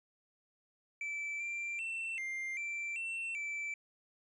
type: tone with pitch steps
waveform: triangle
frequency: 2321 / 2362 / 2688 / 2100 / 2345 / 2699 / 2325 Hz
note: D7 / D7 / E7 / C7 / D7 / E7 / D7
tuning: -21 / +9 / +33 / +6 / -3 / +40 / -18 cents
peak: -35 dBFS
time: 1.01-3.74 s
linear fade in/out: 2 ms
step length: 390 ms
effects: resampled to 24000 Hz